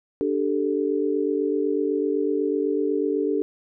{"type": "chord", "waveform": "sine", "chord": "D suspended fourth", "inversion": "none", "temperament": "equal", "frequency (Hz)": [293.7, 392, 440], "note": ["D4", "G4", "A4"], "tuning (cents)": [0, 0, 0], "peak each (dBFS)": -25, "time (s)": [0.21, 3.42], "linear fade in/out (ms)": 0, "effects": []}